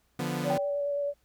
sawtooth chord, B diminished, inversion first, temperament equal, 146.83 / 174.61 / 246.9 Hz, D3 / F3 / B3, 0 / 0 / 0 cents, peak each -30 dBFS, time 0.19-0.58 s, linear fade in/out 5 ms
sine tone with vibrato, 572 Hz, D5, 46 cents flat, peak -27 dBFS, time 0.43-1.14 s, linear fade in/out 50 ms, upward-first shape square, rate 9.3 Hz, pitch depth 10 cents each way
sine tone with exponential decay, 781 Hz, G5, 7 cents flat, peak -26 dBFS, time 0.5-0.91 s, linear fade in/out 2 ms, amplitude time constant 87 ms
effects added 60 Hz sine -70 dBFS peak until 1.24 s + pink hiss -71 dBFS RMS until 1.24 s

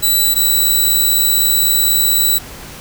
5% pulse tone pair in turn, 3961 / 3947 Hz, B7 / B7, +4 / -2 cents, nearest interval unison, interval 6 cents, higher first, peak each -3 dBFS, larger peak neither, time 0.02-0.35 / 0.35-2.39 s, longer second, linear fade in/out 20 ms, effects pink hiss -33 dBFS RMS until 2.8 s

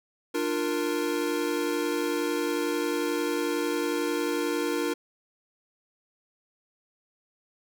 square chord, Bb major, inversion first, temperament equal with one note detuned, 298.1 / 349.2 / 466.2 Hz, D4 / F4 / Bb4, +26 / 0 / 0 cents, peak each -31 dBFS, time 0.34-4.94 s, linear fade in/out 10 ms, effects none

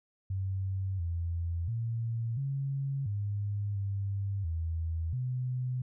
sine tone with pitch steps, 95.6 / 84.8 / 114.9 / 137.4 / 102.1 / 99.1 / 81.9 / 126.4 Hz, G2 / E2 / A#2 / C#3 / G#2 / G2 / E2 / B2, -43 / +50 / -25 / -15 / -29 / +19 / -11 / +41 cents, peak -30 dBFS, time 0.3-5.82 s, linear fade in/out 5 ms, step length 690 ms, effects none

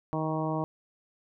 harmonic tone with a mistuned harmonic, 157.5 Hz, D#3, 21 cents sharp, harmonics 1 / 2 / 3 / 4 / 5 / 6 / 7, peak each -32 / -33 / -38 / -35 / -38 / -37 / -39 dBFS, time 0.13-0.64 s, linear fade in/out 0 ms, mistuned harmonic 1, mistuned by -16 cents, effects none

